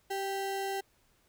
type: ring-modulated tone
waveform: square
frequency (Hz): 587.3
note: D5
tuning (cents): 0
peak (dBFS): -30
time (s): 0.1-0.81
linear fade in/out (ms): 10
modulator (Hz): 198
effects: pink hiss -69 dBFS RMS until 1.28 s